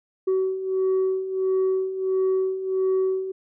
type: beating tone pair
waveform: sine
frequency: 376.9 / 378.4 Hz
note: F#4 / F#4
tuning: +32 / +39 cents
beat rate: 1.5 Hz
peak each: -25 / -20 dBFS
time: 0.27-3.32 s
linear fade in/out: 10 ms
effects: tanh soft clip ceiling -17 dBFS